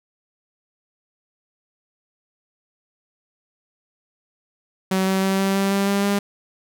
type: tone with pitch steps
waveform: sawtooth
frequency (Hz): 189.3 / 190.95 / 192.61 / 194.28 / 195.98 / 197.68 / 199.4 / 201.1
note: F#3 / G3 / G3 / G3 / G3 / G3 / G3 / G3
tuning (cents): +40 / -45 / -30 / -15 / 0 / +15 / +30 / +44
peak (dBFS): -14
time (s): 4.91-6.19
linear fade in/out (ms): 5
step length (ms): 160
effects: none